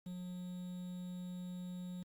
triangle tone with quantisation, 180 Hz, F#3, 47 cents flat, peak -40 dBFS, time 0.06-2.03 s, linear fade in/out 5 ms, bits 10, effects Opus 48 kbps

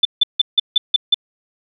sine tone bursts, 3520 Hz, A7, in tune, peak -8 dBFS, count 7, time 0.03-1.144 s, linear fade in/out 5 ms, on 22 ms, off 160 ms, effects none

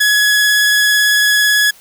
sawtooth tone with vibrato, 1686 Hz, G#6, 26 cents sharp, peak -6 dBFS, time 0-1.71 s, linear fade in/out 10 ms, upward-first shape sine, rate 18 Hz, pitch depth 10 cents each way, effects white hiss -44 dBFS RMS until 1.8 s

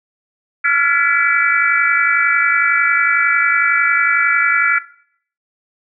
sine tone cluster, 1369 / 1420 / 1705 / 1988 / 2306 Hz, F6 / F6 / G#6 / B6 / D7, -35 / +28 / +45 / +11 / -32 cents, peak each -18 dBFS, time 0.64-4.79 s, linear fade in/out 10 ms, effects noise-tail reverb RT60 0.6 s tail -18 dB re dry

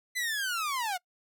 sawtooth linear sweep, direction down, 2035 to 697 Hz, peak -26 dBFS, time 0.15-0.98 s, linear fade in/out 20 ms, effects noise-tail reverb RT60 0.1 s tail -25 dB re dry

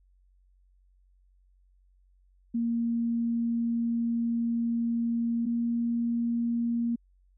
sine tone pair in turn, 233.1 / 234.7 Hz, A#3 / A#3, 0 / +12 cents, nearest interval unison, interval 12 cents, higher second, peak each -25 dBFS, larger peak neither, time 2.54-5.46 / 5.46-6.96 s, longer first, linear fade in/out 10 ms, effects added 46 Hz sine -60 dBFS peak until 7.37 s

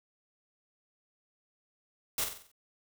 white noise with echo, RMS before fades -31 dBFS, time 2.18-2.24 s, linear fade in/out 2 ms, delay 46 ms, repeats 6, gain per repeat -6 dB, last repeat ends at 2.516 s, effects none

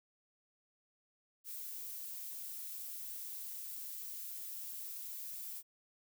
violet noise, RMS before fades -45 dBFS, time 1.44-5.63 s, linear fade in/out 50 ms, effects none

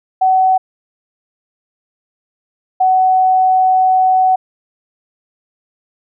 sine tone pair in turn, 753 / 748.7 Hz, F#5 / F#5, +30 / +20 cents, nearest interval unison, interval 10 cents, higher first, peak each -8 dBFS, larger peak neither, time 0.21-0.58 / 2.8-4.36 s, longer second, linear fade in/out 10 ms, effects none

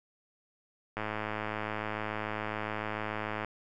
click train, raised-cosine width 0.5 ms, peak -19 dBFS, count 266, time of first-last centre 0.97-3.447 s, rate 107 Hz, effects none

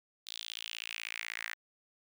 sawtooth tone with high-pass filter sweep, 56.2 Hz, A1, 37 cents sharp, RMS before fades -42 dBFS, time 0.26-1.55 s, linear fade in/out 20 ms, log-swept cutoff 3800 to 1800 Hz, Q 4, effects none

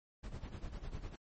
brown noise with tremolo, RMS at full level -41 dBFS, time 0.23-1.16 s, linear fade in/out 10 ms, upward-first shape sine, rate 10 Hz, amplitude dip 75%, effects MP3 32 kbps

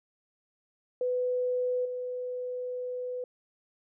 sine tone with level steps, 498.9 Hz, B4, 17 cents sharp, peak -26 / -32 dBFS, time 1.01-3.24 s, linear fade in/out 2 ms, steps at 1.85 s, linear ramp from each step 5 ms, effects none

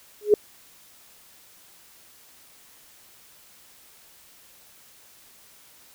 sine tone with exponential growth, 417.8 Hz, G#4, 10 cents sharp, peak -8 dBFS, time 0.21-0.34 s, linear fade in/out 2 ms, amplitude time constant 27 ms, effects white hiss -53 dBFS RMS until 5.94 s

